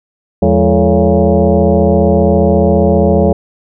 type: tone with frequency modulation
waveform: sine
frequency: 174.61 Hz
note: F3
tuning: in tune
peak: -6 dBFS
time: 0.42-3.33 s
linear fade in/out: 5 ms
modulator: 128 Hz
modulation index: 3.8
effects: none